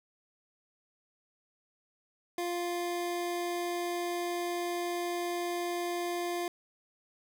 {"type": "tone", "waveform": "25% pulse", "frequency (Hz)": 349.2, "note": "F4", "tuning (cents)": 0, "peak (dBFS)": -28, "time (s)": [2.38, 6.48], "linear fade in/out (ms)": 2, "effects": []}